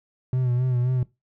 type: tone with vibrato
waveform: triangle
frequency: 125.4 Hz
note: B2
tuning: 27 cents sharp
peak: -18 dBFS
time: 0.33-1.03 s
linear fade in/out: 2 ms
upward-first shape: sine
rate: 3.8 Hz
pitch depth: 50 cents each way
effects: noise-tail reverb RT60 0.2 s tail -19 dB re dry